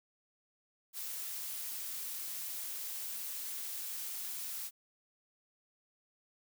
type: noise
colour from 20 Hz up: blue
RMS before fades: -41 dBFS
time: 0.93-4.71 s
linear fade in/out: 50 ms
effects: none